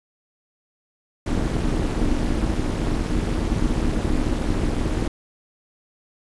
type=noise with amplitude modulation; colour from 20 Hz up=brown; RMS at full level=-18 dBFS; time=1.26-5.08 s; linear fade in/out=5 ms; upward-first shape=sine; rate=275 Hz; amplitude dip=90%; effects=resampled to 24000 Hz